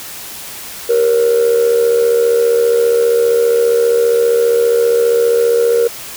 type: tone with amplitude modulation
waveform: sine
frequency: 469.5 Hz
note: A#4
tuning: 12 cents sharp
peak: -4 dBFS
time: 0.89-5.88 s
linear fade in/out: 10 ms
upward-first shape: sine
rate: 75 Hz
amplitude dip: 70%
effects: tanh soft clip ceiling -5 dBFS + white hiss -29 dBFS RMS until 6.16 s